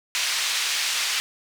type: band-pass noise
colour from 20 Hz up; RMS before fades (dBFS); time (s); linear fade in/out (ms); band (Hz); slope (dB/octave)
pink; -25; 0.15-1.2; 0; 2300 to 6500; 12
effects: none